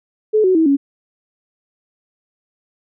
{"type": "tone with pitch steps", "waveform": "sine", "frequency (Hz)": [430.4, 372.5, 322.4, 279.1], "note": ["A4", "F#4", "E4", "C#4"], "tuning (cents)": [-38, 12, -38, 12], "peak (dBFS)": -10, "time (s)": [0.33, 0.77], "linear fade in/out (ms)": 20, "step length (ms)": 110, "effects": []}